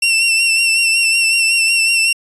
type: tone with vibrato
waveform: sawtooth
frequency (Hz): 2706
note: E7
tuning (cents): +45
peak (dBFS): -8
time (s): 0.02-2.13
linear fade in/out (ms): 5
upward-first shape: sine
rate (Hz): 5.4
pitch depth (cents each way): 34
effects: resampled to 24000 Hz